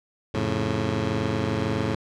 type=chord; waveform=15% pulse; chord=F augmented; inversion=none; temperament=just; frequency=87.31 / 109.13 / 136.42 Hz; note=F2 / A2 / C#3; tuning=0 / -14 / -27 cents; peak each=-24 / -20 / -23 dBFS; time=0.34-1.95 s; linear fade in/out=5 ms; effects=low-pass 5000 Hz 12 dB/octave